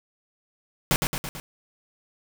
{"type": "noise with echo", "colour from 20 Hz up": "pink", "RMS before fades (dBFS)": -21, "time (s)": [0.91, 0.96], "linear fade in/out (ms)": 0, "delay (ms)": 110, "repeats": 4, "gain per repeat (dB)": -4, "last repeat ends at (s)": 1.4, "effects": []}